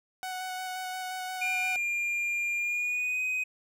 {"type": "tone with vibrato", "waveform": "sawtooth", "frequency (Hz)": 742, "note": "F#5", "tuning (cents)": 5, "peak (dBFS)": -30, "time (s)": [0.23, 1.76], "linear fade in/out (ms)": 0, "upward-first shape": "square", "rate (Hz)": 5.7, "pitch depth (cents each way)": 9}
{"type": "tone with pitch glide", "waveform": "triangle", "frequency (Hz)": [2400, 2509], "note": ["D7", "D#7"], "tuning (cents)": [37, 14], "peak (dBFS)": -26, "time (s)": [1.41, 3.44], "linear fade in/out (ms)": 10, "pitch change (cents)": 77, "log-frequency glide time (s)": [2.58, 3.22]}
{"effects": []}